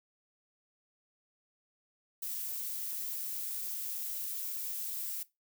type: noise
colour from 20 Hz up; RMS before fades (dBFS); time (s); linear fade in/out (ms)
violet; -38; 2.22-5.23; 5
effects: noise-tail reverb RT60 0.2 s tail -18 dB re dry